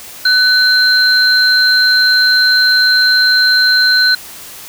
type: tone pair together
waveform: sine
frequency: 1500 / 4127 Hz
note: F#6 / C8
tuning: +23 / -25 cents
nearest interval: octave + tritone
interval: 1752 cents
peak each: -10 dBFS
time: 0.25-4.15 s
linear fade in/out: 5 ms
effects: white hiss -32 dBFS RMS until 4.68 s